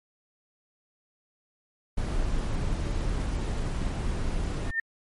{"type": "noise", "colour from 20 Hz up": "brown", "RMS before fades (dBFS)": -28, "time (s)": [1.97, 4.71], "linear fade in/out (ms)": 10}
{"type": "tone with exponential growth", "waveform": "sine", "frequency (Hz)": 1812, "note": "A#6", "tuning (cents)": -50, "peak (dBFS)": -21, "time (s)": [4.6, 4.8], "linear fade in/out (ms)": 5, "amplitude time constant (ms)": 42}
{"effects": ["MP3 48 kbps"]}